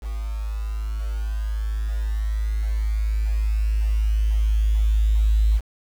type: tone with level ramp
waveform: sine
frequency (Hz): 53.3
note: G#1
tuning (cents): +46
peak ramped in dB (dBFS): -25 to -14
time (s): 0.01-5.61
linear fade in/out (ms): 50
effects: 7-bit